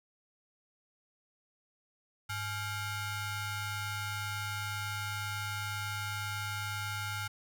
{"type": "ring-modulated tone", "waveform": "sawtooth", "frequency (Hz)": 746, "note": "F#5", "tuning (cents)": 14, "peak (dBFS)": -28, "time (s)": [2.29, 7.28], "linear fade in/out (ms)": 10, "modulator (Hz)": 644, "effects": []}